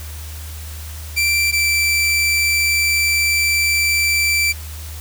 sawtooth tone pair in turn, 2349 / 2336 Hz, D7 / D7, 0 / -10 cents, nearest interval unison, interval 10 cents, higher first, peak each -11 dBFS, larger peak neither, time 1.16-1.52 / 1.52-4.53 s, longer second, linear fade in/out 20 ms, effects added 77 Hz sine -29 dBFS peak until 5 s + white hiss -37 dBFS RMS until 5 s

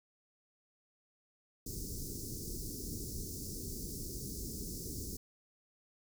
pink band-stop noise, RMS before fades -42 dBFS, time 1.66-5.17 s, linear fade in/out 5 ms, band 430 to 4900 Hz, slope 48 dB/octave, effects none

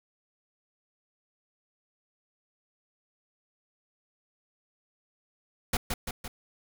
pink noise with echo, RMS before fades -26 dBFS, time 5.73-5.77 s, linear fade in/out 5 ms, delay 170 ms, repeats 3, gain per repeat -4 dB, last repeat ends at 6.28 s, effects none

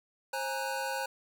square tone cluster, 533 / 829 / 935 / 1490 Hz, C5 / G#5 / A#5 / F#6, +32 / -3 / +5 / +12 cents, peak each -38 / -38 / -40 / -39 dBFS, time 0.33-1.06 s, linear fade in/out 5 ms, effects none

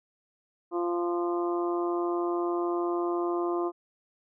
harmonic tone, 173.6 Hz, F3, 10 cents flat, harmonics 2 / 3 / 4 / 5 / 6 / 7, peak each -27 / -42 / -35 / -44 / -36 / -40 dBFS, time 0.71-3.72 s, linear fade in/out 50 ms, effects none

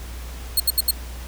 10% pulse tone bursts, 4285 Hz, C8, 40 cents sharp, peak -8 dBFS, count 4, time 0.57-0.91 s, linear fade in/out 5 ms, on 31 ms, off 72 ms, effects added 60 Hz sine -32 dBFS peak until 1.27 s + pink hiss -41 dBFS RMS until 1.27 s

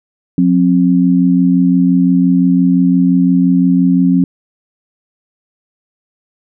sine tone pair together, 180 / 265.8 Hz, F#3 / C4, -47 / +27 cents, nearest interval perfect fifth, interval 674 cents, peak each -10 dBFS, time 0.38-4.24 s, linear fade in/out 2 ms, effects none

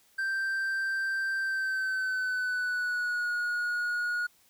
triangle tone with pitch glide, 1568 to 1446.2 Hz, G6 to F#6, 0 to -40 cents, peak -26 dBFS, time 0.18-4.27 s, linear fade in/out 10 ms, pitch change -140 cents, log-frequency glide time 1.39-3.31 s, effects white hiss -64 dBFS RMS until 4.49 s

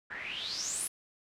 white noise with low-pass filter sweep, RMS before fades -37 dBFS, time 0.1-0.88 s, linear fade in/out 10 ms, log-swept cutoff 1600 to 11000 Hz, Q 9.3, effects none

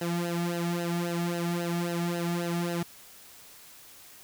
sawtooth tone with flanger, 172 Hz, F3, 26 cents flat, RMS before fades -30 dBFS, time 0.01-2.83 s, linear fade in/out 5 ms, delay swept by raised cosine 0.86 to 2.06 ms, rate 3.7 Hz, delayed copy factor -0.95, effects white hiss -51 dBFS RMS until 4.23 s

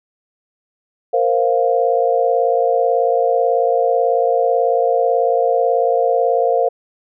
sine chord, Bb suspended second, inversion none, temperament just, 466.2 / 524.4 / 699.2 Hz, Bb4 / C5 / F5, 0 / +4 / +2 cents, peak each -17 dBFS, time 1.13-6.69 s, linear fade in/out 10 ms, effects none

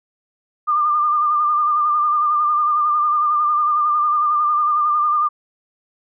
sine tone with vibrato, 1200 Hz, D6, 37 cents sharp, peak -14 dBFS, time 0.67-5.29 s, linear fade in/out 20 ms, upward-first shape sine, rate 11 Hz, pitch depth 37 cents each way, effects none

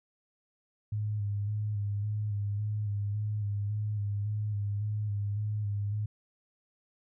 sine tone with vibrato, 103.83 Hz, G#2, in tune, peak -29 dBFS, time 0.92-6.06 s, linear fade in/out 5 ms, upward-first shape square, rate 1.8 Hz, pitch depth 31 cents each way, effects none

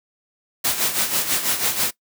white noise with tremolo, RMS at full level -19 dBFS, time 0.64-1.91 s, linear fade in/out 10 ms, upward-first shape sine, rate 6.1 Hz, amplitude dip 65%, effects noise-tail reverb RT60 0.1 s tail -19 dB re dry + high-pass 100 Hz 12 dB/octave

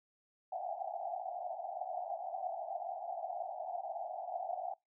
white band-pass noise, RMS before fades -41 dBFS, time 0.52-4.74 s, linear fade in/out 5 ms, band 660 to 780 Hz, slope 96 dB/octave, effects noise-tail reverb RT60 0.2 s tail -25 dB re dry

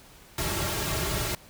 pink noise with comb filter, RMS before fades -29 dBFS, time 0.38-1.35 s, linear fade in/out 2 ms, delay 4 ms, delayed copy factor -0.75, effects pink hiss -52 dBFS RMS until 1.49 s

